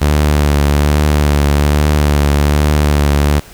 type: tone with vibrato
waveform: sawtooth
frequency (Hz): 73.42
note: D2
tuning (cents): 0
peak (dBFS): -5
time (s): 0.01-3.4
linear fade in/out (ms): 10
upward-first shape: triangle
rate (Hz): 1.2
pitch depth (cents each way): 39
effects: pink hiss -38 dBFS RMS until 3.53 s